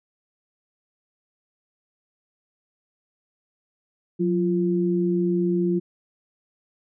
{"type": "tone pair together", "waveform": "sine", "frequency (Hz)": [180.87, 346.2], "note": ["F#3", "F4"], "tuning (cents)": [-39, -15], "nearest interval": "major seventh", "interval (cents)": 1124, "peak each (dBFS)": -22, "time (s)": [4.19, 5.8], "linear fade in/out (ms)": 20, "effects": []}